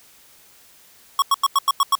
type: tone bursts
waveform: square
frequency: 1107 Hz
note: C#6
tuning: 3 cents flat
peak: -14 dBFS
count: 7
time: 1.19-1.953 s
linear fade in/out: 2 ms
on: 31 ms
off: 91 ms
effects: white hiss -51 dBFS RMS until 1.99 s